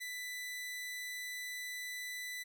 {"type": "tone", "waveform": "sawtooth", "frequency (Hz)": 1989, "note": "B6", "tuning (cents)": 12, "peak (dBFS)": -37, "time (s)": [0, 2.44], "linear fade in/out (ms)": 20, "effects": []}